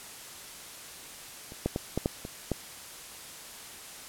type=clicks; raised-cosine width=2 ms; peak=-30 / -13 / -16 / -14 / -12 / -24 / -14 dBFS; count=7; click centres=1.521 / 1.66 / 1.761 / 1.976 / 2.059 / 2.251 / 2.517 s; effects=white hiss -45 dBFS RMS until 4.08 s + low-pass 12000 Hz 12 dB/octave